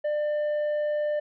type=tone with tanh clipping; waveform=sine; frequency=597 Hz; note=D5; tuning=28 cents sharp; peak=-25 dBFS; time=0.04-1.2 s; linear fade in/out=10 ms; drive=5 dB; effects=none